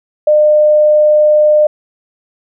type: tone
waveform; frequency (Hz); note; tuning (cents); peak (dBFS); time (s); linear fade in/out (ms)
sine; 604; D5; +48; -5; 0.27-1.67; 5
effects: none